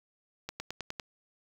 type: accelerating click train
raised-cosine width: 0.2 ms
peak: -19 dBFS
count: 6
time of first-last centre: 0.49-0.998 s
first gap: 110 ms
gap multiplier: 0.96
effects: 8-bit